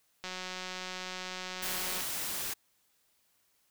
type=click train; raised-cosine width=0.2 ms; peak=-22 dBFS; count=326; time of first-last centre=0.24-2.006 s; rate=184 Hz
type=noise; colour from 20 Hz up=white; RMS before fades=-36 dBFS; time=1.62-2.54 s; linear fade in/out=10 ms
effects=white hiss -72 dBFS RMS until 3.7 s